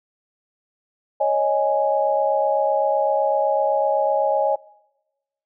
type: chord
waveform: sine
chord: C# suspended second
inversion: none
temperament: equal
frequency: 554.4 / 622.3 / 830.6 Hz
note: C#5 / D#5 / G#5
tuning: 0 / 0 / 0 cents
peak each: -21 dBFS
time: 1.2-4.56 s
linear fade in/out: 10 ms
effects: noise-tail reverb RT60 1.0 s tail -23 dB re dry